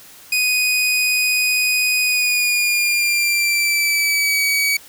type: tone with pitch glide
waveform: sawtooth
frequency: 2489 to 2269 Hz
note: D#7 to C#7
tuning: 0 to +40 cents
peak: -12 dBFS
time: 0.32-4.77 s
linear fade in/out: 5 ms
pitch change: -160 cents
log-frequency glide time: 2.03-4.43 s
effects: white hiss -43 dBFS RMS until 4.88 s